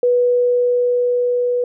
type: tone with level ramp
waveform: sine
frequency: 490 Hz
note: B4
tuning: 14 cents flat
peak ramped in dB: -11 to -15 dBFS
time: 0.03-1.64 s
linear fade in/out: 2 ms
effects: none